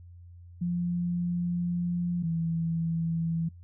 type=tone pair in turn; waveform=sine; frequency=174.61 / 165.1 Hz; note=F3 / E3; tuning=0 / +3 cents; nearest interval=minor second; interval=97 cents; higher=first; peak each=-26 dBFS; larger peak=neither; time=0.61-2.23 / 2.23-3.49 s; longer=first; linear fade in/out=10 ms; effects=noise-tail reverb RT60 0.1 s tail -24 dB re dry + added 87 Hz sine -46 dBFS peak until 3.63 s